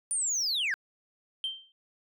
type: linear sweep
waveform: sine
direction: down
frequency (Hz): 9360 to 1511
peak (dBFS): -24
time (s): 0.11-0.74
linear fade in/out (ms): 0
type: tone with exponential decay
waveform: sine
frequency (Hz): 3136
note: G7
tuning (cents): 0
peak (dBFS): -25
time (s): 1.44-1.72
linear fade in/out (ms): 1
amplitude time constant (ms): 59
effects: tanh soft clip ceiling -26 dBFS